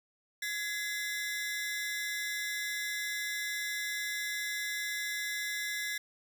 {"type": "ring-modulated tone", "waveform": "sawtooth", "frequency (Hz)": 1864.7, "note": "A#6", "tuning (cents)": 0, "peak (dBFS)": -27, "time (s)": [0.42, 5.98], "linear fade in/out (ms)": 5, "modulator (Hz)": 183, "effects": []}